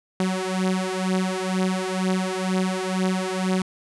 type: beating tone pair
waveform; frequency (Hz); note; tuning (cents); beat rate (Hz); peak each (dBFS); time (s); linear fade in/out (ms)
sawtooth; 185.7 / 187.8; F#3 / F#3; +7 / +26; 2.1; -21; 0.2-3.62; 2
effects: resampled to 24000 Hz